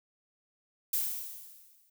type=noise with exponential decay; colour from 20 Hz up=violet; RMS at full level=-28 dBFS; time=0.93-1.9 s; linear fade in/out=5 ms; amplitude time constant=210 ms; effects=none

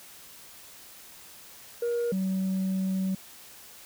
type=tone pair in turn; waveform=sine; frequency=474.4 / 189.63 Hz; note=A#4 / F#3; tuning=+30 / +43 cents; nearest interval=octave + major third; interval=1587 cents; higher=first; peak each=-23 / -23 dBFS; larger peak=neither; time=1.82-2.12 / 2.12-3.15 s; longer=second; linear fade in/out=5 ms; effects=tanh soft clip ceiling -24 dBFS + white hiss -49 dBFS RMS until 3.85 s

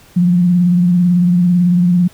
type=tone with vibrato; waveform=sine; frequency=176.9 Hz; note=F3; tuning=23 cents sharp; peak=-8 dBFS; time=0.16-2.08 s; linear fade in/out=10 ms; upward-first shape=sine; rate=18 Hz; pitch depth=43 cents each way; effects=pink hiss -45 dBFS RMS until 2.13 s

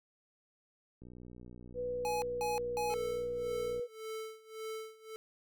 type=click train; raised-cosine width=3 ms; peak=-39 dBFS; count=170; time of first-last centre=1.02-3.795 s; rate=60.9 Hz
type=tone with pitch glide; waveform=sine; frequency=493.9 to 483.7 Hz; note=B4 to B4; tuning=0 to -36 cents; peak=-34 dBFS; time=1.74-3.88 s; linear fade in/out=50 ms; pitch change=-36 cents; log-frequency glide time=1.86-2.62 s
type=tone bursts; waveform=square; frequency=840 Hz; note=G#5; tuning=19 cents sharp; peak=-35 dBFS; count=3; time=2.05-2.94 s; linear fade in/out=0 ms; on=170 ms; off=190 ms
type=tone with tremolo; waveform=square; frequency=440 Hz; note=A4; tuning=in tune; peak=-39 dBFS; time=2.9-5.16 s; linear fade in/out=0 ms; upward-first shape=sine; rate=1.8 Hz; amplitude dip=90%
effects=none

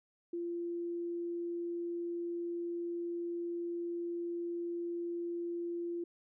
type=tone; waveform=sine; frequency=343.8 Hz; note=F4; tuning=27 cents flat; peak=-35 dBFS; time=0.33-6.04 s; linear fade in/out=5 ms; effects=none

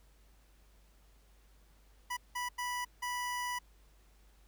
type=tone bursts at uneven times; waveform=25% pulse; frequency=983 Hz; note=B5; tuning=8 cents flat; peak=-31 dBFS; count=4; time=2.1-2.17 / 2.35-2.49 / 2.58-2.85 / 3.02-3.59 s; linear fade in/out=10 ms; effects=added 50 Hz sine -61 dBFS peak until 4.47 s + pink hiss -69 dBFS RMS until 4.47 s

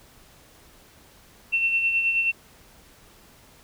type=tone with tremolo; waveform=sine; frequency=2700 Hz; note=E7; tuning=41 cents sharp; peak=-18 dBFS; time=1.52-2.32 s; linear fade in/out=20 ms; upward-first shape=sine; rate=9.4 Hz; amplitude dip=45%; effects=pink hiss -53 dBFS RMS until 3.63 s

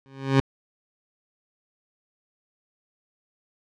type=tone with exponential growth; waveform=20% pulse; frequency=135.3 Hz; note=C#3; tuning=42 cents flat; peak=-9 dBFS; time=0.06-0.4 s; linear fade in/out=0 ms; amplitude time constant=73 ms; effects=low-pass 4000 Hz 12 dB/octave

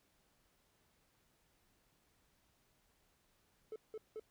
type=tone bursts; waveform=triangle; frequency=435.5 Hz; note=A4; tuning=18 cents flat; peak=-40 dBFS; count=3; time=3.72-4.197 s; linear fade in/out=2 ms; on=39 ms; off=180 ms; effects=tanh soft clip ceiling -37 dBFS + pink hiss -75 dBFS RMS until 4.3 s

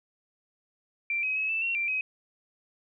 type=tone with pitch steps; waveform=sine; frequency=2356 / 2536 / 2569 / 2646 / 2731 / 2360 / 2533 Hz; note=D7 / D#7 / E7 / E7 / F7 / D7 / D#7; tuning=+5 / +32 / -45 / +6 / -39 / +8 / +30 cents; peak=-26 dBFS; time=1.1-2.01 s; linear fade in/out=2 ms; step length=130 ms; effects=none

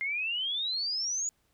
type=exponential sweep; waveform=sine; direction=up; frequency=2096 to 6920 Hz; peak=-29 dBFS; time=0.01-1.29 s; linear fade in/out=0 ms; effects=pink hiss -72 dBFS RMS until 1.53 s

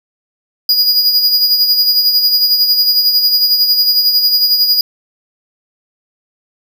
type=tone with tremolo; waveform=square; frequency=4895 Hz; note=D#8; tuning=29 cents flat; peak=-7 dBFS; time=0.69-4.81 s; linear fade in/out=2 ms; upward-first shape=sine; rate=11 Hz; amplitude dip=50%; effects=none

